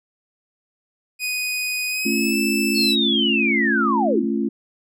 sawtooth tone with pitch glide, 2489 to 2637 Hz, D#7 to E7, 0 to 0 cents, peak -19 dBFS, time 1.19-2.96 s, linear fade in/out 50 ms, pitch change +100 cents, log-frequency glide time 1.89-2.36 s
sine chord, A augmented, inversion none, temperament just, 220 / 275 / 343.8 Hz, A3 / C#4 / E#4, 0 / -14 / -27 cents, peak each -22 / -24 / -25 dBFS, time 2.05-4.49 s, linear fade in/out 10 ms
sine linear sweep, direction down, 4435 to 147.2 Hz, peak -18 dBFS, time 2.74-4.25 s, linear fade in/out 50 ms
effects none

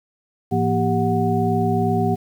sine tone cluster, 107.9 / 170.4 / 238.7 / 394 / 735 Hz, A2 / F3 / A#3 / G4 / F#5, -33 / -42 / +41 / +9 / -12 cents, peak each -23 dBFS, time 0.51-2.16 s, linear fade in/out 20 ms, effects 8-bit

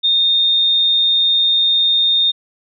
sine tone, 3661 Hz, A#7, 32 cents flat, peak -11 dBFS, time 0.03-2.32 s, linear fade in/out 20 ms, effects none

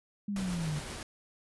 sine linear sweep, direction down, 207.7 to 143.6 Hz, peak -31 dBFS, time 0.28-0.79 s, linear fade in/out 5 ms
pink noise with tremolo, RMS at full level -40 dBFS, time 0.36-1.03 s, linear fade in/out 2 ms, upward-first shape sine, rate 7.7 Hz, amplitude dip 25%
effects resampled to 24000 Hz

